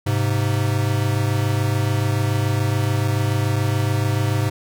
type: tone pair together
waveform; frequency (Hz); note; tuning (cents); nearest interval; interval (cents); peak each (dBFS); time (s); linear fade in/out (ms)
square; 103.82 / 130.81; G#2 / C3; 0 / 0; major third; 400; -20 / -23; 0.06-4.5; 10
effects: none